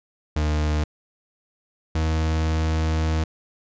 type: tone pair in turn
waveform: 40% pulse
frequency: 75.9 / 79.33 Hz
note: D#2 / D#2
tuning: -42 / +34 cents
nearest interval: minor second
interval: 76 cents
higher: second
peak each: -19 dBFS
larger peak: neither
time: 0.36-0.84 / 1.95-3.24 s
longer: second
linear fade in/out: 5 ms
effects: resampled to 16000 Hz